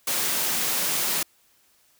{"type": "high-pass noise", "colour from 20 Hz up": "white", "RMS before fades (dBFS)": -25, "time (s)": [0.07, 1.23], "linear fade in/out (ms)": 5, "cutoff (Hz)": 120, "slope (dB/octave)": 96, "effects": ["white hiss -62 dBFS RMS until 1.99 s"]}